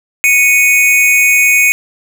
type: tone pair together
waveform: square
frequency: 2217 / 2488 Hz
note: C#7 / D#7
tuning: 0 / -1 cents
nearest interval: major second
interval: 199 cents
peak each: -10 dBFS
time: 0.24-1.72 s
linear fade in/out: 0 ms
effects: none